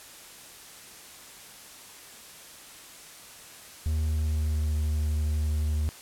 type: tone with pitch glide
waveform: triangle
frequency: 77.78 to 76 Hz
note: D#2 to D#2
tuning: 0 to -40 cents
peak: -22 dBFS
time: 3.86-5.89 s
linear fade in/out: 0 ms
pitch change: -40 cents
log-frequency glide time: 3.99-4.78 s
effects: white hiss -47 dBFS RMS until 6.01 s + low-pass 12000 Hz 12 dB/octave